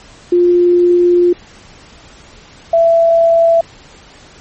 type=tone pair in turn; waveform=sine; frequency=352 / 666.8 Hz; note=F4 / E5; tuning=+14 / +20 cents; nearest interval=major seventh; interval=1106 cents; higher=second; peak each=-6 dBFS; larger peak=neither; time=0.32-1.33 / 2.73-3.61 s; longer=first; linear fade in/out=5 ms; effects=pink hiss -40 dBFS RMS until 4.4 s + MP3 32 kbps